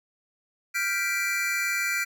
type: chord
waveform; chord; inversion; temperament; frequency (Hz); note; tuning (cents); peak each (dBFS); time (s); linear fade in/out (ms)
square; G dominant seventh; third; equal; 1396.9 / 1568 / 1975.5 / 2349; F6 / G6 / B6 / D7; 0 / 0 / 0 / 0; -33 / -34 / -31 / -29; 0.74-2.05; 20
effects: none